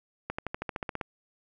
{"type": "accelerating click train", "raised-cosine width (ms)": 0.5, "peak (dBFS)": -17, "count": 11, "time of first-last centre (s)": [0.3, 1.012], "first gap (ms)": 85, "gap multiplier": 0.96, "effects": []}